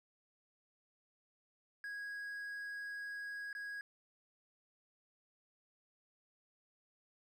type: tone with dropouts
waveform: triangle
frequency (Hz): 1652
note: G#6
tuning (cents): -10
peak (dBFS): -40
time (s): 1.84-3.81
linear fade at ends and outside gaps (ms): 1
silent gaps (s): 3.529-3.55
effects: none